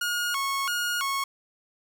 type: tone with vibrato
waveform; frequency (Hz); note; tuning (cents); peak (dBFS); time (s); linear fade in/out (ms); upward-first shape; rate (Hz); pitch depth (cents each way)
sawtooth; 1255; D#6; +15; -22; 0.01-1.24; 5; square; 1.5; 230
effects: none